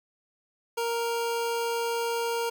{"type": "tone", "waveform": "25% pulse", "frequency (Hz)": 466.2, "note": "A#4", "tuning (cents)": 0, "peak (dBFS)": -23, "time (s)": [0.77, 2.5], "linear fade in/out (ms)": 10, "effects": ["9-bit"]}